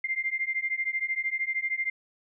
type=beating tone pair; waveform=sine; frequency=2093 / 2106 Hz; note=C7 / C7; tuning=0 / +11 cents; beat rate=13 Hz; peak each=-30 dBFS; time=0.04-1.9 s; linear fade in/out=5 ms; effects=none